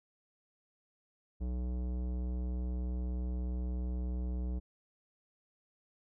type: tone with tanh clipping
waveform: sine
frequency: 61.6 Hz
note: B1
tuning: 4 cents flat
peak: -35 dBFS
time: 1.4-4.6 s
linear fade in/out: 20 ms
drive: 16 dB
effects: none